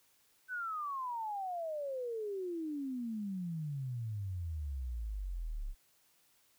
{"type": "exponential sweep", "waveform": "sine", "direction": "down", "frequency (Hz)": [1535, 32.7], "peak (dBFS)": -36, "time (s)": [0.48, 5.75], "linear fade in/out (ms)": 50, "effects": ["white hiss -70 dBFS RMS until 6.58 s"]}